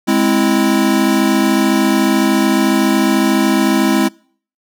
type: chord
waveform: square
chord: Ab augmented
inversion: none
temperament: equal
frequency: 207.7 / 261.6 / 329.6 Hz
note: Ab3 / C4 / E4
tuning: 0 / 0 / 0 cents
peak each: -16 dBFS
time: 0.07-4.09 s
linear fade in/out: 20 ms
effects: noise-tail reverb RT60 0.5 s tail -25 dB re dry